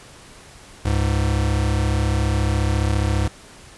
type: tone pair together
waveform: square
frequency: 69.3 / 103.83 Hz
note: C#2 / G#2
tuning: 0 / 0 cents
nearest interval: perfect fifth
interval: 700 cents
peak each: -21 dBFS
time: 0.85-3.28 s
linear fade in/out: 5 ms
effects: pink hiss -44 dBFS RMS until 3.77 s + resampled to 24000 Hz